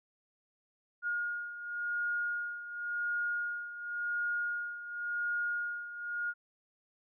sine beating tone pair, 1428 / 1428.92 Hz, F6 / F6, +38 / +39 cents, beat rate 0.92 Hz, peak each -34 / -39 dBFS, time 1.02-6.34 s, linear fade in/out 50 ms, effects none

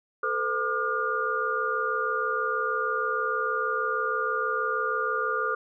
sine tone cluster, 440.7 / 507 / 1200 / 1426 Hz, A4 / B4 / D6 / F6, +3 / +45 / +37 / +36 cents, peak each -32 / -34 / -28 / -29 dBFS, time 0.23-5.55 s, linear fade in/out 5 ms, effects none

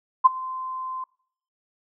sine tone with ADSR envelope, 1036 Hz, C6, 17 cents flat, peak -7 dBFS, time 0.24-1.04 s, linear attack 19 ms, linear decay 18 ms, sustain -22 dB, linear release 4 ms, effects noise-tail reverb RT60 0.6 s tail -24 dB re dry

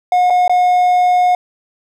triangle tone with dropouts, 722 Hz, F#5, 43 cents flat, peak -7 dBFS, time 0.12-1.35 s, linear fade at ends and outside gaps 2 ms, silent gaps 0.3-0.304 / 0.479-0.495 s, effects none

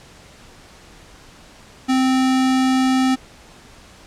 square tone, 260.4 Hz, C4, 8 cents flat, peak -15 dBFS, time 1.88-3.16 s, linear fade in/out 20 ms, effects pink hiss -45 dBFS RMS until 4.06 s + low-pass 8000 Hz 12 dB/octave

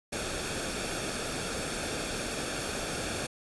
pink noise with comb filter, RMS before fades -34 dBFS, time 0.12-3.27 s, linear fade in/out 10 ms, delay 1 ms, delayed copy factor -0.55, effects resampled to 24000 Hz

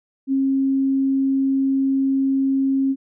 sine tone, 270 Hz, C#4, 45 cents flat, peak -16 dBFS, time 0.27-2.96 s, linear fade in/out 50 ms, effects none

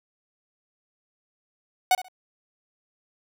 45% pulse tone with echo, 740 Hz, F#5, in tune, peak -16 dBFS, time 1.91-1.95 s, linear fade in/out 2 ms, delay 67 ms, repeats 2, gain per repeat -15 dB, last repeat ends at 2.084 s, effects none

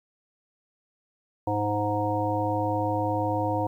harmonic tone with a mistuned harmonic, 104.3 Hz, G#2, 8 cents sharp, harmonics 1 / 3 / 5 / 7 / 9, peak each -30 / -30 / -30 / -30 / -30 dBFS, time 1.47-3.67 s, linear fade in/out 5 ms, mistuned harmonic 9, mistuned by -15 cents, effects 10-bit

